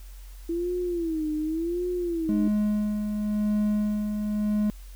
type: tone with vibrato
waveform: sine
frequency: 331.2 Hz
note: E4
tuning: 8 cents sharp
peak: -25 dBFS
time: 0.49-2.48 s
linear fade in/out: 5 ms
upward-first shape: sine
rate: 0.89 Hz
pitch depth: 140 cents each way
type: tone with tremolo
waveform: triangle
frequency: 210 Hz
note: G#3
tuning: 19 cents sharp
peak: -19 dBFS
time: 2.29-4.7 s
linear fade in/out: 0 ms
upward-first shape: sine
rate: 0.94 Hz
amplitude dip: 45%
effects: added 45 Hz sine -40 dBFS peak until 4.95 s + white hiss -55 dBFS RMS until 4.95 s